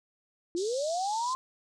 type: linear sweep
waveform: sine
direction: up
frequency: 329.6 to 1057 Hz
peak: -28 dBFS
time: 0.55-1.35 s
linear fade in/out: 0 ms
type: band-pass noise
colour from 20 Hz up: pink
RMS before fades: -42 dBFS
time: 0.56-1.35 s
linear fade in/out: 20 ms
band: 3800 to 8100 Hz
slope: 48 dB/octave
effects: none